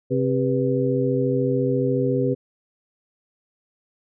harmonic tone with a mistuned harmonic, 132.5 Hz, C3, 22 cents sharp, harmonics 1 / 2 / 3 / 4, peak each -24 / -24 / -24 / -24 dBFS, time 0.1-2.35 s, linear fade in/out 20 ms, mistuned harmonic 4, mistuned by -130 cents, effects none

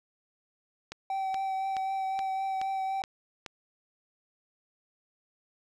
click train, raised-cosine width 0.2 ms, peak -21 dBFS, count 7, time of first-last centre 0.92-3.462 s, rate 2.36 Hz
triangle tone with vibrato, 770 Hz, G5, 31 cents flat, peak -27 dBFS, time 1.1-3.02 s, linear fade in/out 2 ms, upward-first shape triangle, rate 3.9 Hz, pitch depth 17 cents each way
effects none

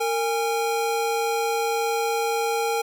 square tone pair together, 459.2 / 818.2 Hz, A#4 / G#5, -26 / -26 cents, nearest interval minor seventh, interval 1000 cents, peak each -25 / -26 dBFS, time 0-2.82 s, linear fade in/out 10 ms, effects none

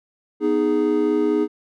triangle chord, G# minor, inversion first, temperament equal, 246.9 / 311.1 / 415.3 Hz, B3 / D#4 / G#4, 0 / 0 / 0 cents, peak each -23 / -18 / -18 dBFS, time 0.4-1.48 s, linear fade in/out 50 ms, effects none

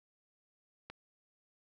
click, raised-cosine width 0.3 ms, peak -29 dBFS, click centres 0.9 s, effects none

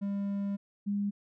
triangle / sine tone pair in turn, 200 / 202.7 Hz, G3 / G#3, +35 / -42 cents, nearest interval unison, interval 23 cents, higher second, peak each -28 dBFS, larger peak neither, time 0.01-0.57 / 0.86-1.11 s, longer first, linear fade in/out 20 ms, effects none

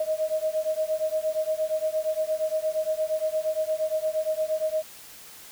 sine beating tone pair, 622.3 / 630.9 Hz, D#5 / D#5, 0 / +24 cents, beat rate 8.6 Hz, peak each -27 dBFS, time 0-4.83 s, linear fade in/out 5 ms, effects white hiss -46 dBFS RMS until 5.51 s

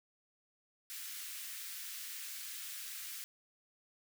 white high-pass noise, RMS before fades -45 dBFS, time 0.9-3.24 s, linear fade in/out 0 ms, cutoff 1500 Hz, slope 24 dB/octave, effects none

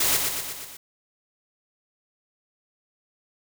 white noise with echo, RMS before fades -22 dBFS, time 0-0.17 s, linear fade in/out 5 ms, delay 120 ms, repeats 5, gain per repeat -4 dB, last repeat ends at 0.77 s, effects none

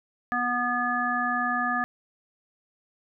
harmonic tone, 244.4 Hz, B3, 18 cents flat, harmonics 1 / 3 / 5 / 7, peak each -32 / -30 / -28 / -28 dBFS, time 0.32-1.84 s, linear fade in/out 0 ms, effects none

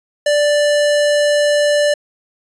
square tone, 587.3 Hz, D5, in tune, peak -12 dBFS, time 0.26-1.94 s, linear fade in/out 5 ms, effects resampled to 22050 Hz

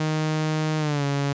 sawtooth tone with pitch glide, 155.56 to 141.01 Hz, D#3 to C#3, 0 to +30 cents, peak -18 dBFS, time 0-1.33 s, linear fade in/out 5 ms, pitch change -170 cents, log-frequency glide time 0.78-1.04 s, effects resampled to 16000 Hz

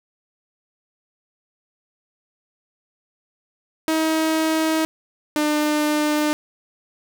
sawtooth tone pair in turn, 318 / 300.6 Hz, D#4 / D4, +38 / +40 cents, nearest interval minor second, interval 98 cents, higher first, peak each -14 dBFS, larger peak neither, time 3.88-4.85 / 5.36-6.33 s, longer neither, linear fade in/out 0 ms, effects none

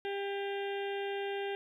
harmonic tone, 398.3 Hz, G4, 28 cents sharp, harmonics 1 / 2 / 4 / 5 / 6 / 7 / 8 / 9, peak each -35 / -41 / -45 / -49 / -51 / -48 / -50 / -55 dBFS, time 0.05-1.55 s, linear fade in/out 0 ms, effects 12-bit

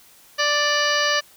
harmonic tone with a mistuned harmonic, 587.3 Hz, D5, in tune, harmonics 1 / 2 / 3 / 4 / 5 / 6 / 7 / 8 / 9 / 10, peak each -25 / -25 / -22 / -31 / -26 / -36 / -32 / -27 / -35 / -31 dBFS, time 0.38-1.21 s, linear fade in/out 20 ms, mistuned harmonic 6, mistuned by +71 cents, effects white hiss -51 dBFS RMS until 1.36 s

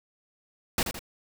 pink noise with echo, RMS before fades -25 dBFS, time 0.78-0.83 s, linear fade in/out 2 ms, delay 81 ms, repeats 2, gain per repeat -7 dB, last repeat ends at 0.992 s, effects none

